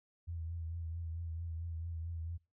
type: tone with vibrato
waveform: sine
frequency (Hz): 83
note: E2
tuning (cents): +12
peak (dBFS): -38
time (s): 0.27-2.38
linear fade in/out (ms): 20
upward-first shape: triangle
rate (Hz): 4.5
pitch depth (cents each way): 54
effects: noise-tail reverb RT60 0.3 s tail -24 dB re dry